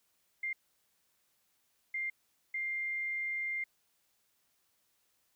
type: tone bursts at uneven times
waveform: sine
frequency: 2100 Hz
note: C7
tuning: 6 cents sharp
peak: -33 dBFS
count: 3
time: 0.43-0.53 / 1.94-2.1 / 2.54-3.64 s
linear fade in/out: 5 ms
effects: white hiss -75 dBFS RMS until 5.35 s